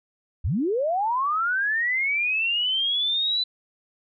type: linear sweep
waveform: sine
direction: up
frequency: 53 to 4015 Hz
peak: -21 dBFS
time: 0.44-3.44 s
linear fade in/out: 10 ms
effects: none